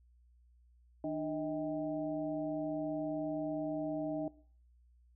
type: harmonic tone with a mistuned harmonic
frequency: 158.2 Hz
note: D#3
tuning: 29 cents sharp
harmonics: 1 / 2 / 4 / 5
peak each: -47 / -36 / -39 / -47 dBFS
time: 1.04-4.28 s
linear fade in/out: 2 ms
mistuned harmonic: 2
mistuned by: -84 cents
effects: noise-tail reverb RT60 0.5 s tail -20 dB re dry + added 60 Hz sine -62 dBFS peak until 5.15 s